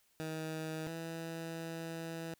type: tone pair in turn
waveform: 15% pulse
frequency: 158.4 / 164.49 Hz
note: D#3 / E3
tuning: +31 / -3 cents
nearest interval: minor second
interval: 66 cents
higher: second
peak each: -32 / -34 dBFS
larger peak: first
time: 0.2-0.87 / 0.87-2.34 s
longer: second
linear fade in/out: 0 ms
effects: white hiss -72 dBFS RMS until 2.39 s